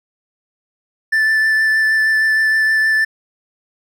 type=tone with vibrato; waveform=triangle; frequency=1760 Hz; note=A6; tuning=in tune; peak=-10 dBFS; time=1.12-3.05 s; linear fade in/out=10 ms; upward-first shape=triangle; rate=6.4 Hz; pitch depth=14 cents each way; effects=none